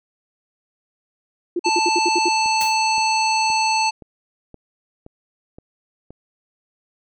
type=tone bursts; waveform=sine; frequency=349.2 Hz; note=F4; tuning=in tune; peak=-18 dBFS; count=8; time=1.56-2.287 s; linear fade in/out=5 ms; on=34 ms; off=65 ms
type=harmonic tone; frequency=880 Hz; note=A5; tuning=in tune; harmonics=1 / 3 / 5 / 7 / 9; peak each=-18 / -23 / -24 / -29 / -34 dBFS; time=1.64-3.91 s; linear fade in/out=20 ms
type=click train; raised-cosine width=2 ms; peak=-26 dBFS; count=8; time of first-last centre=2.46-6.106 s; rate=1.92 Hz
type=noise with exponential decay; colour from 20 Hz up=white; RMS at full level=-26 dBFS; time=2.61-2.8 s; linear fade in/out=0 ms; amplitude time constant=41 ms
effects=none